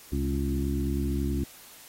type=harmonic tone with a mistuned harmonic; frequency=69.3 Hz; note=C#2; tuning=in tune; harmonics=1 / 2 / 3 / 4 / 5; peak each=-28 / -34 / -33 / -32 / -35 dBFS; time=0.12-1.44 s; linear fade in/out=5 ms; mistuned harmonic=2; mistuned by=-46 cents; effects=white hiss -50 dBFS RMS until 1.88 s + AAC 48 kbps